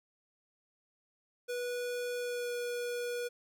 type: tone with pitch glide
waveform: square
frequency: 488.7 to 483.6 Hz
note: B4 to B4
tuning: -18 to -36 cents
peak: -35 dBFS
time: 1.48-3.29 s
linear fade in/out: 20 ms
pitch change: -18 cents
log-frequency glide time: 2.18-2.52 s
effects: none